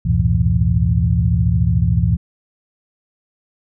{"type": "tone cluster", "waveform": "sine", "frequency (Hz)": [69.2, 88.8, 108, 122, 168.3], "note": ["C#2", "F2", "A2", "B2", "E3"], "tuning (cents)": [-2, 29, -32, -21, 36], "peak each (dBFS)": -19, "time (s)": [0.05, 2.17], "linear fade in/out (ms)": 10, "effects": []}